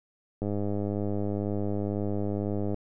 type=click train; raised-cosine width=2 ms; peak=-18 dBFS; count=238; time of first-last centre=0.42-2.744 s; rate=102 Hz; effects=none